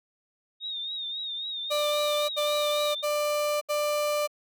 sine tone with vibrato, 3703 Hz, A#7, 12 cents flat, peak -31 dBFS, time 0.6-3.05 s, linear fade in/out 50 ms, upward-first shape triangle, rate 3.7 Hz, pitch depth 80 cents each way
35% pulse tone bursts, 593 Hz, D5, 17 cents sharp, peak -23 dBFS, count 4, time 1.7-4.276 s, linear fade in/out 20 ms, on 590 ms, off 72 ms
effects none

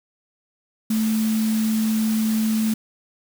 sine tone in noise, 219.7 Hz, A3, 2 cents flat, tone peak -18 dBFS, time 0.9-2.74 s, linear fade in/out 5 ms, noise white, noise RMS -33 dBFS, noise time 0.9-2.74 s, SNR +12 dB, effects none

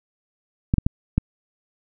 clicks, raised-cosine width 5 ms, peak -5 dBFS, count 4, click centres 0.739 / 0.783 / 0.865 / 1.18 s, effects none

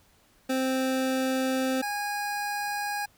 25% pulse tone pair in turn, 261.6 / 821.7 Hz, C4 / G#5, 0 / -19 cents, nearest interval octave + minor sixth, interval 1981 cents, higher second, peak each -21 / -25 dBFS, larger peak first, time 0.49-1.82 / 1.82-3.06 s, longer first, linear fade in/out 10 ms, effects pink hiss -62 dBFS RMS until 3.17 s

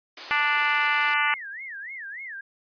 white high-pass noise, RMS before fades -36 dBFS, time 0.17-1.14 s, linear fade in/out 2 ms, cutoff 290 Hz, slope 48 dB/octave
harmonic tone, 293.7 Hz, D4, in tune, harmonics 3 / 4 / 5 / 6 / 7 / 8 / 9 / 10, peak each -29 / -28 / -27 / -29 / -26 / -30 / -32 / -34 dBFS, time 0.31-1.34 s, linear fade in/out 0 ms
sine tone with vibrato, 1853 Hz, A#6, 11 cents flat, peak -34 dBFS, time 1.27-2.41 s, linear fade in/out 5 ms, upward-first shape sine, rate 3.4 Hz, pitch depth 280 cents each way
effects resampled to 11025 Hz

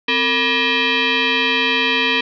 sine tone with frequency modulation, 261.6 Hz, C4, in tune, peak -14 dBFS, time 0.08-2.21 s, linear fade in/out 5 ms, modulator 717 Hz, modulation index 4.7, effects none

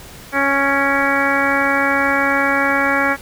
harmonic tone with a mistuned harmonic, 277.2 Hz, C#4, in tune, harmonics 1 / 2 / 3 / 4 / 5 / 6 / 7 / 8, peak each -22 / -22 / -23 / -23 / -21 / -20 / -23 / -23 dBFS, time 0.32-3.17 s, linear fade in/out 50 ms, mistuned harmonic 8, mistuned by +30 cents, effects pink hiss -38 dBFS RMS until 3.21 s

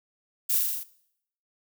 violet noise with echo, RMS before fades -25 dBFS, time 0.49-0.59 s, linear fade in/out 10 ms, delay 41 ms, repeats 6, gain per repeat -2 dB, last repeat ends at 0.836 s, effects noise-tail reverb RT60 0.7 s tail -19 dB re dry

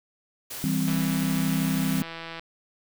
white noise, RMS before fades -36 dBFS, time 0.5-2.02 s, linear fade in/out 10 ms
sine chord, C major, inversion first, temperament just, 163.52 / 196.22 / 261.6 Hz, E3 / G3 / C4, -14 / +2 / 0 cents, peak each -27 dBFS, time 0.64-2.02 s, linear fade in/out 0 ms
click train, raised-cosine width 0.3 ms, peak -21 dBFS, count 251, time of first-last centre 0.88-2.395 s, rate 165 Hz
effects none

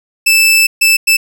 sawtooth tone bursts at uneven times, 2637 Hz, E7, in tune, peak -3 dBFS, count 3, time 0.26-0.67 / 0.81-0.97 / 1.07-1.17 s, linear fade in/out 10 ms, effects none

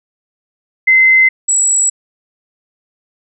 sine tone pair in turn, 2062 / 7785 Hz, C7 / B8, -26 / -26 cents, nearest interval octave + major seventh, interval 2300 cents, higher second, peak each -5 / -9 dBFS, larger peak first, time 0.87-1.29 / 1.48-1.9 s, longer neither, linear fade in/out 10 ms, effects none

